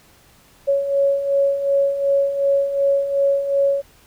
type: beating tone pair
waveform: sine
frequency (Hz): 554.4 / 557.1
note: C#5 / C#5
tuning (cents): 0 / +9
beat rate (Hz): 2.7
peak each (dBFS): -23 / -16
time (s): 0.67-3.82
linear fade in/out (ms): 20
effects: pink hiss -52 dBFS RMS until 4.06 s